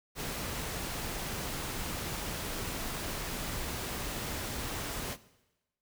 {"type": "noise", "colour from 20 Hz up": "pink", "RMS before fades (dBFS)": -37, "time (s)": [0.15, 5.17], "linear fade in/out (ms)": 50, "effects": ["noise-tail reverb RT60 1.0 s tail -18 dB re dry"]}